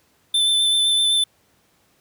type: tone with vibrato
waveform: square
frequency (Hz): 3534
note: A7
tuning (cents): +7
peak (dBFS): -16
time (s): 0.34-1.24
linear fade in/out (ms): 5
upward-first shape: sine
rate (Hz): 7.8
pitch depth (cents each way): 15
effects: pink hiss -61 dBFS RMS until 2 s + high-pass 80 Hz 12 dB/octave